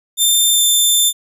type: tone with pitch glide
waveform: 15% pulse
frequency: 3584 to 3561 Hz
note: A7 to A7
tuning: +31 to +20 cents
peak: -4 dBFS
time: 0.17-1.13 s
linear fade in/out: 50 ms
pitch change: -11 cents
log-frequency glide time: 0.53-0.62 s
effects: none